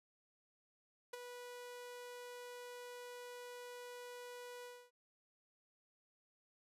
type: tone with ADSR envelope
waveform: sawtooth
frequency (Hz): 490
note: B4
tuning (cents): -14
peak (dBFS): -38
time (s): 1.13-4.91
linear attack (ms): 7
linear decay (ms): 16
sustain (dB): -7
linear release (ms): 270
effects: resampled to 32000 Hz